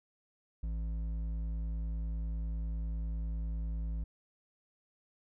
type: tone with hard clipping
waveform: sine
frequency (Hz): 55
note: A1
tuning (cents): 0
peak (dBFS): -35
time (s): 0.63-4.04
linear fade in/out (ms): 5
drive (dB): 7
effects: none